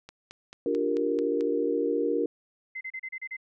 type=click train; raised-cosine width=0.2 ms; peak=-26 dBFS; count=7; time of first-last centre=0.09-1.409 s; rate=4.55 Hz
type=chord; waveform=sine; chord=G minor seventh; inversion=second; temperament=equal with one note detuned; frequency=293.7 / 352.7 / 392 / 466.2 Hz; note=D4 / F4 / G4 / Bb4; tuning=0 / +17 / 0 / 0 cents; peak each=-30 / -31 / -32 / -27 dBFS; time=0.66-2.26 s; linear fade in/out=2 ms
type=tone bursts; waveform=sine; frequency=2064 Hz; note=C7; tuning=24 cents flat; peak=-33 dBFS; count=7; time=2.75-3.368 s; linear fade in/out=10 ms; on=60 ms; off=33 ms
effects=none